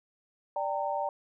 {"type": "chord", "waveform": "sine", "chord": "G minor", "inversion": "second", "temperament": "equal with one note detuned", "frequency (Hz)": [587.3, 784, 916.3], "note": ["D5", "G5", "Bb5"], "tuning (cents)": [0, 0, -30], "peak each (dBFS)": -33, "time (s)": [0.56, 1.09], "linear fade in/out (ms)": 2, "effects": []}